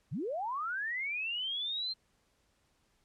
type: linear sweep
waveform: sine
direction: up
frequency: 98 to 4186 Hz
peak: -33 dBFS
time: 0.11-1.94 s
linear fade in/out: 20 ms
effects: pink hiss -73 dBFS RMS until 3.04 s + low-pass 10000 Hz 12 dB/octave